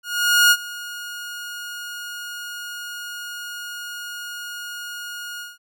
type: tone with ADSR envelope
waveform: sawtooth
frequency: 1434 Hz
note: F6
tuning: 45 cents sharp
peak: -7 dBFS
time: 0.03-5.58 s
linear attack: 480 ms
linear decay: 53 ms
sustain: -20 dB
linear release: 180 ms
effects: none